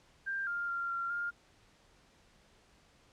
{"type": "tone with pitch steps", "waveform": "sine", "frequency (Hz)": [1587, 1401, 1386, 1377, 1407], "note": ["G6", "F6", "F6", "F6", "F6"], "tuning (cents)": [21, 5, -14, -25, 12], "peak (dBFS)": -33, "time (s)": [0.26, 1.31], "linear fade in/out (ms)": 20, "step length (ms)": 210, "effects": ["pink hiss -65 dBFS RMS until 3.12 s", "low-pass 7000 Hz 12 dB/octave"]}